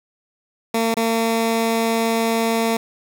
15% pulse tone with dropouts, 227.2 Hz, A#3, 44 cents flat, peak -11 dBFS, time 0.74-2.77 s, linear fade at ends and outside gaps 5 ms, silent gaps 0.943-0.968 s, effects none

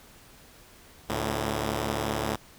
5% pulse tone pair together, 71.6 / 109.86 Hz, D2 / A2, -43 / -2 cents, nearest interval perfect fifth, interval 741 cents, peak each -19 dBFS, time 1.09-2.36 s, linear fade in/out 5 ms, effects pink hiss -53 dBFS RMS until 2.58 s

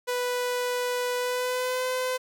sawtooth tone with pitch glide, 493.9 to 509.8 Hz, B4 to C5, 0 to -45 cents, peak -22 dBFS, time 0.07-2.18 s, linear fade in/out 20 ms, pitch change +55 cents, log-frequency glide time 1.17-1.85 s, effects none

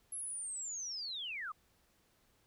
sine linear sweep, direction down, 11175 to 1131 Hz, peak -39 dBFS, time 0.12-1.52 s, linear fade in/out 5 ms, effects pink hiss -72 dBFS RMS until 2.46 s

